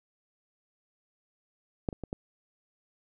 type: clicks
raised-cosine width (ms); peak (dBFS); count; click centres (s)
2; -15 / -26 / -23 / -20; 4; 1.888 / 1.928 / 2.037 / 2.129
effects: none